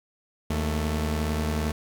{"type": "tone pair together", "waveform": "sawtooth", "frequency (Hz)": [77.5, 221.4], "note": ["D#2", "A3"], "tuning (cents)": [-6, 11], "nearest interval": "octave + tritone", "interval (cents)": 1817, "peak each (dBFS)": [-22, -26], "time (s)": [0.5, 1.72], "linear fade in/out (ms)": 5, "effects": []}